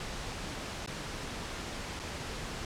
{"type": "noise with dropouts", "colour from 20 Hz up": "pink", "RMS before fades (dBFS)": -39, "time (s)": [0, 2.65], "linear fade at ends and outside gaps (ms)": 2, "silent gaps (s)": [[0.862, 0.874], [1.993, 1.997]], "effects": ["low-pass 7000 Hz 12 dB/octave"]}